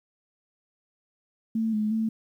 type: tone with pitch steps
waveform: sine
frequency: 223.3 / 213.3 / 221.9 Hz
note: A3 / G#3 / A3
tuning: +26 / +46 / +15 cents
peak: -23 dBFS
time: 1.55-2.09 s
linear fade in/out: 5 ms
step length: 180 ms
effects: 10-bit